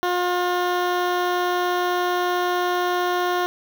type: tone with notch filter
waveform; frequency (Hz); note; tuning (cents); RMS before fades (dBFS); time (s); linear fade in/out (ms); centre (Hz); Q
15% pulse; 356.9; F4; +38; -22; 0.03-3.46; 0; 8600; 0.52
effects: none